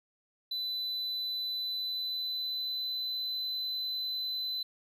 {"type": "tone with pitch glide", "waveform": "triangle", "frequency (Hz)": [4000, 4025], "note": ["B7", "B7"], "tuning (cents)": [21, 32], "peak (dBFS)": -31, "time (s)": [0.51, 4.63], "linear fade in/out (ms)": 5, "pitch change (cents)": 11, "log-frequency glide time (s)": [1.59, 3.4], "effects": []}